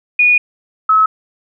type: tone pair in turn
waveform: sine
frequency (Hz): 2456 / 1290.2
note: D#7 / E6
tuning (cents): -23 / -38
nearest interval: major seventh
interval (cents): 1115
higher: first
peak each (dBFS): -7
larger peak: neither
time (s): 0.19-0.38 / 0.89-1.06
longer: first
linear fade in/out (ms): 5
effects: none